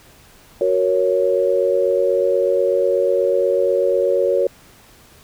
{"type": "chord", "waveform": "sine", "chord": "F# major", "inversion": "none", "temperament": "equal", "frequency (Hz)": [370, 466.2, 554.4], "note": ["F#4", "A#4", "C#5"], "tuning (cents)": [0, 0, 0], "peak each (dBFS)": [-20, -19, -17], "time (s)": [0.61, 4.47], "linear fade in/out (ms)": 2, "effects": ["pink hiss -48 dBFS RMS until 5.23 s"]}